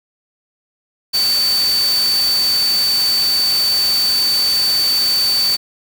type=tone in noise; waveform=sine; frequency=4550 Hz; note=C#8; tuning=44 cents sharp; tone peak=-13 dBFS; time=1.13-5.57 s; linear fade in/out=20 ms; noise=white; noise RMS=-24 dBFS; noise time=1.13-5.57 s; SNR=+8 dB; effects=none